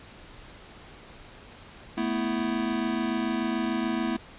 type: chord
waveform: square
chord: A suspended second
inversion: none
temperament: equal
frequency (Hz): 220 / 246.9 / 329.6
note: A3 / B3 / E4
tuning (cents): 0 / 0 / 0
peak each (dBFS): -31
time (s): 1.97-4.17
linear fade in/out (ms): 10
effects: pink hiss -48 dBFS RMS until 4.38 s + resampled to 8000 Hz